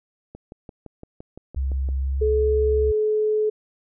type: click train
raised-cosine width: 2 ms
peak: -25 dBFS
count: 10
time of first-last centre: 0.35-1.888 s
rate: 5.85 Hz
type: tone with pitch glide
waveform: sine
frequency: 66.8 to 69.2 Hz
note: C2 to C#2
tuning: +36 to -2 cents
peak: -21 dBFS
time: 1.56-2.92 s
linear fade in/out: 10 ms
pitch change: +62 cents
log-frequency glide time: 1.99-2.48 s
type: tone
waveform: sine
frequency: 428.3 Hz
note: A4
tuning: 47 cents flat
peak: -18 dBFS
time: 2.21-3.5 s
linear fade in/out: 10 ms
effects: none